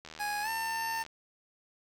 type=click train; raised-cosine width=0.2 ms; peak=-28 dBFS; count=81; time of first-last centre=0.05-1.064 s; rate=78.9 Hz
type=tone with pitch glide; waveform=25% pulse; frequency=830 to 899.9 Hz; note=G#5 to A5; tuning=-1 to +39 cents; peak=-28 dBFS; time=0.19-1.04 s; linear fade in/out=20 ms; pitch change=+140 cents; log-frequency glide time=0.42-0.49 s
effects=none